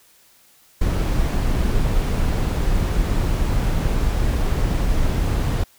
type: noise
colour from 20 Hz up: brown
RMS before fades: -19 dBFS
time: 0.81-5.64 s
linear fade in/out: 5 ms
effects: white hiss -54 dBFS RMS until 5.78 s